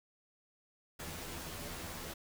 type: noise with comb filter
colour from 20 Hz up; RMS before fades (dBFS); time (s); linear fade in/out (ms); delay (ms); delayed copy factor
pink; -44; 0.99-2.14; 10; 12; +0.75
effects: none